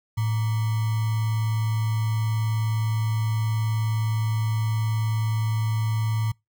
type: tone with sample-and-hold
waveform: sine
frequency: 110.1 Hz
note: A2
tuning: 2 cents sharp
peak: -21 dBFS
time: 0.17-6.32 s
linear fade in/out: 10 ms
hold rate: 1050 Hz
effects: noise-tail reverb RT60 0.2 s tail -26 dB re dry